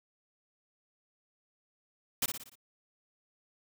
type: noise with echo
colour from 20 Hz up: white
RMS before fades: -29 dBFS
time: 2.22-2.26 s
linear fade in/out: 5 ms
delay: 59 ms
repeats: 5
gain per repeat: -6 dB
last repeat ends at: 2.555 s
effects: none

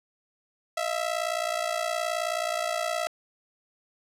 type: ring-modulated tone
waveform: sawtooth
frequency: 659.3 Hz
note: E5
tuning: in tune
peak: -20 dBFS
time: 0.77-3.07 s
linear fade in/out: 0 ms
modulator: 29.5 Hz
effects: low-pass 11000 Hz 12 dB/octave

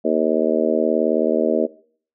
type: harmonic tone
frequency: 78.8 Hz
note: D#2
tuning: 23 cents sharp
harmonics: 3 / 4 / 5 / 6 / 7 / 8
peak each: -23 / -23 / -23 / -23 / -23 / -23 dBFS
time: 0.04-1.67 s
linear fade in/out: 20 ms
effects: noise-tail reverb RT60 0.5 s tail -19 dB re dry

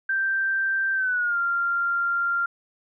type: tone with pitch glide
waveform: sine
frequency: 1568 to 1388.9 Hz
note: G6 to F6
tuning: 0 to -10 cents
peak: -21 dBFS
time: 0.09-2.46 s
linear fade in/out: 5 ms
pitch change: -210 cents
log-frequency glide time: 0.94-1.38 s
effects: none

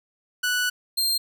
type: tone pair in turn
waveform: sawtooth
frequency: 1480 / 4186 Hz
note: F#6 / C8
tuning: 0 / 0 cents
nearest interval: octave + tritone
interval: 1800 cents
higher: second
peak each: -18 dBFS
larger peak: neither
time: 0.43-0.7 / 0.97-1.18 s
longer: first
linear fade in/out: 10 ms
effects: none

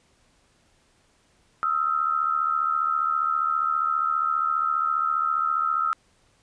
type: tone pair together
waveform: sine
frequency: 1271.1 / 1346 Hz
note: D#6 / E6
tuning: +37 / +36 cents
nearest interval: minor second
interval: 99 cents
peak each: -24 dBFS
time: 1.63-5.93 s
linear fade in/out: 0 ms
effects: pink hiss -63 dBFS RMS until 6.42 s + resampled to 22050 Hz

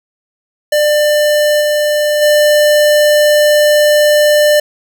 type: tone with level steps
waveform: square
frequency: 596 Hz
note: D5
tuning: 25 cents sharp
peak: -9 / -11 / -7 dBFS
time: 0.72-4.6 s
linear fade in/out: 5 ms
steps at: 1.6 / 2.21 s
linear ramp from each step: 20 ms
effects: 8-bit

